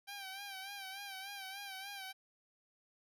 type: tone with vibrato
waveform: 10% pulse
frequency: 784 Hz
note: G5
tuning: in tune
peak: -36 dBFS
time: 0.07-2.13 s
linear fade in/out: 20 ms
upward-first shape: sine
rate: 3.4 Hz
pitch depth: 60 cents each way
effects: none